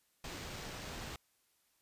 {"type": "noise with sample-and-hold", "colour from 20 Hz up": "pink", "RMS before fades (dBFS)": -45, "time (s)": [0.24, 1.16], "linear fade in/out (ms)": 2, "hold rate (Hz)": 11025, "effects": ["white hiss -75 dBFS RMS until 1.81 s", "resampled to 32000 Hz"]}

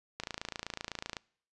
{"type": "click train", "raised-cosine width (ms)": 0.2, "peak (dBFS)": -19, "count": 28, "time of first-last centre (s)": [0.2, 1.168], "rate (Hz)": 27.9, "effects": ["noise-tail reverb RT60 0.6 s tail -26 dB re dry", "resampled to 24000 Hz"]}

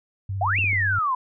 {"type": "tone with vibrato", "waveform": "sine", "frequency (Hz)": 97.2, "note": "G2", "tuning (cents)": -14, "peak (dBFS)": -25, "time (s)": [0.29, 0.99], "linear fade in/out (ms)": 5, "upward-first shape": "square", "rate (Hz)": 18, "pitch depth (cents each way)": 34}
{"type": "exponential two-way sweep", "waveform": "sine", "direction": "up then down", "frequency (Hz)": [661, 2794, 982], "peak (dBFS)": -20, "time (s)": [0.41, 1.15], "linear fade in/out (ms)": 5, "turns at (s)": 0.59}
{"type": "clicks", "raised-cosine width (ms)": 3, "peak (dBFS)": -26, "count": 3, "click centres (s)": [0.588, 0.642, 0.731]}
{"effects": []}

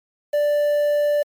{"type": "tone with quantisation", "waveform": "triangle", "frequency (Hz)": 587.3, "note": "D5", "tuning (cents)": 0, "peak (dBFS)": -14, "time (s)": [0.33, 1.23], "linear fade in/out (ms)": 10, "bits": 7, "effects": ["MP3 96 kbps"]}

